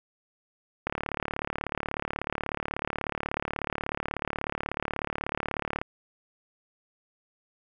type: click train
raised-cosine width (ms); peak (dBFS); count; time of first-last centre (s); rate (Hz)
0.5; -14; 181; 0.87-5.815; 36.4
effects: none